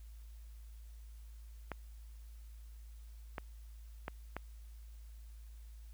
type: clicks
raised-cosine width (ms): 0.5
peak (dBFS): -24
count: 4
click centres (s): 1.717 / 3.382 / 4.081 / 4.366
effects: added 55 Hz sine -49 dBFS peak until 5.93 s + white hiss -69 dBFS RMS until 5.93 s